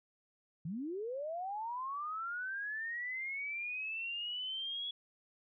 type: linear sweep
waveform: sine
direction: up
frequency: 146.83 to 3379 Hz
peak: -37 dBFS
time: 0.65-4.91 s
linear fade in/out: 5 ms
effects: none